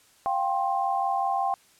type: chord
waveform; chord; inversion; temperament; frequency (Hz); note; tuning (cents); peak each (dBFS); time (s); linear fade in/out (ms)
sine; F suspended second; none; equal with one note detuned; 698.5 / 784 / 1059.9; F5 / G5 / C6; 0 / 0 / +22; -30 / -25 / -30; 0.26-1.54; 0
effects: white hiss -59 dBFS RMS until 1.79 s + low-pass 11000 Hz 12 dB/octave